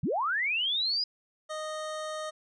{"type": "linear sweep", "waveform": "sine", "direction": "up", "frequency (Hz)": [103.83, 5000], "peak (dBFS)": -26, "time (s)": [0.03, 1.04], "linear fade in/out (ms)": 5}
{"type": "tone", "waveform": "25% pulse", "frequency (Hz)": 620, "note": "D#5", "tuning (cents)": -6, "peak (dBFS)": -30, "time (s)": [1.49, 2.31], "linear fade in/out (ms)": 20}
{"effects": ["resampled to 22050 Hz"]}